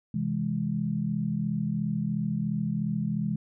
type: chord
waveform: sine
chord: C augmented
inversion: none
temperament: equal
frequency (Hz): 130.81 / 164.81 / 207.7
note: C3 / E3 / G#3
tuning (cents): 0 / 0 / 0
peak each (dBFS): -33 / -30 / -29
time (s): 0.14-3.36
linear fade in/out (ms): 5
effects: none